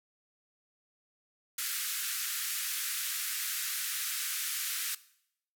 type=band-pass noise; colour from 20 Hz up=white; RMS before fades=-35 dBFS; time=1.58-4.95 s; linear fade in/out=5 ms; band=1300 to 16000 Hz; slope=48 dB/octave; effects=noise-tail reverb RT60 0.7 s tail -18 dB re dry